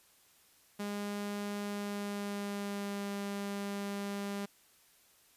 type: tone with pitch glide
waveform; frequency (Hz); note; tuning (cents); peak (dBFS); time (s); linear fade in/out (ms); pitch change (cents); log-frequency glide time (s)
sawtooth; 204.3 to 200.9; G#3 to G3; -28 to +43; -32; 0.79-4.46; 10; -29; 1.63-3.1
effects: white hiss -65 dBFS RMS until 5.36 s + resampled to 32000 Hz